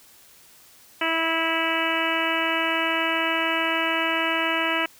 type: harmonic tone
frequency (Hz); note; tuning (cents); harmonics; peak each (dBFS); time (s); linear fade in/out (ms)
326.9; E4; -14; 1 / 2 / 3 / 4 / 5 / 6 / 7 / 8 / 9; -30 / -30 / -30 / -30 / -30 / -30 / -30 / -30 / -30; 1.01-4.86; 5
effects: white hiss -52 dBFS RMS until 4.99 s